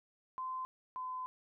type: tone pair in turn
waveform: sine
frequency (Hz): 1032 / 1019.6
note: C6 / C6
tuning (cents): -24 / -45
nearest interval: unison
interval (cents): 21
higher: first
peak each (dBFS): -37 / -38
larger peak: first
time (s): 0.38-0.65 / 0.96-1.26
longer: second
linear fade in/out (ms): 0
effects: none